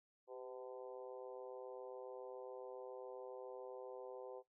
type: harmonic tone with a mistuned harmonic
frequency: 127.2 Hz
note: C3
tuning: 48 cents flat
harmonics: 3 / 4 / 5 / 6 / 7 / 8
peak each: -53 / -51 / -60 / -60 / -60 / -64 dBFS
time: 0.27-4.43 s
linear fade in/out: 50 ms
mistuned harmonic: 3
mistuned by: +33 cents
effects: noise-tail reverb RT60 0.2 s tail -21 dB re dry